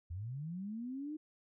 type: linear sweep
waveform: sine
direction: up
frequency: 79.1 to 313.2 Hz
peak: -39 dBFS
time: 0.1-1.17 s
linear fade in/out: 10 ms
effects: none